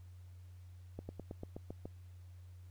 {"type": "slowing click train", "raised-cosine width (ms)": 2, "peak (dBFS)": -30, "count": 8, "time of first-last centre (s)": [0.99, 1.855], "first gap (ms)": 100, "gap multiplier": 1.07, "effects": ["added 90 Hz sine -51 dBFS peak until 2.7 s", "pink hiss -72 dBFS RMS until 2.7 s"]}